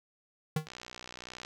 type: tone with exponential decay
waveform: square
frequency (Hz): 155.56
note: D#3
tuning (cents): 0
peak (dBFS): -26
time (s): 0.56-0.68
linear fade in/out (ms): 5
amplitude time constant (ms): 25
type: click train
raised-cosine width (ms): 0.2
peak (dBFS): -26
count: 49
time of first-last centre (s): 0.67-1.449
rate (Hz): 61.6
effects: none